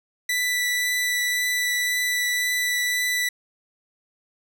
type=tone with vibrato; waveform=sawtooth; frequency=1975.5 Hz; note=B6; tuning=in tune; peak=-18 dBFS; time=0.29-3.29 s; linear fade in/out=5 ms; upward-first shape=triangle; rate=1.9 Hz; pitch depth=9 cents each way; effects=none